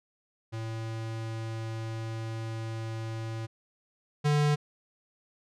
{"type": "tone pair in turn", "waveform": "square", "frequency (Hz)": [112.4, 147.59], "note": ["A2", "D3"], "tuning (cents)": [37, 9], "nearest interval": "perfect fourth", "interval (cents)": 472, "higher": "second", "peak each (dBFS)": [-34, -23], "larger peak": "second", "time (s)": [[0.52, 3.47], [4.24, 4.56]], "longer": "first", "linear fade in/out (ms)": 20, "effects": ["low-pass 7000 Hz 12 dB/octave"]}